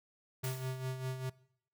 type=tone with tremolo; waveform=square; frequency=130 Hz; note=C3; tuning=11 cents flat; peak=-35 dBFS; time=0.43-1.3 s; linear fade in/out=10 ms; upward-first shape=sine; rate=5 Hz; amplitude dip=60%
type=noise with exponential decay; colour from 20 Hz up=white; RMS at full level=-42 dBFS; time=0.44-1 s; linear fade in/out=1 ms; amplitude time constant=120 ms
effects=noise-tail reverb RT60 0.7 s tail -22 dB re dry